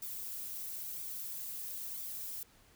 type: noise with flanger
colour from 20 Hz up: violet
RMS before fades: -42 dBFS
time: 0.02-2.43 s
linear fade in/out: 2 ms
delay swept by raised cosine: 0.84 to 3.64 ms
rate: 1 Hz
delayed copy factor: +0.6
effects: pink hiss -64 dBFS RMS until 2.75 s